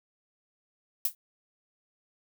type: noise with exponential decay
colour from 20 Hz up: violet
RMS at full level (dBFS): -22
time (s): 1.05-1.15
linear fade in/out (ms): 2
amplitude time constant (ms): 20
effects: none